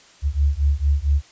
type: beating tone pair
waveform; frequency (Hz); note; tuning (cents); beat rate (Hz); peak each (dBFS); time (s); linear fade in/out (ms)
sine; 69.3 / 73.7; C#2 / D2; 0 / +7; 4.4; -19; 0.22-1.22; 50
effects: white hiss -50 dBFS RMS until 1.31 s + resampled to 16000 Hz